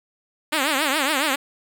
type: tone with vibrato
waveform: 5% pulse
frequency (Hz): 288.1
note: D4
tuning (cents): -33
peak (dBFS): -8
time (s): 0.52-1.36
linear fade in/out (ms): 10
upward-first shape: triangle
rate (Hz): 7.2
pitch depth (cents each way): 210
effects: none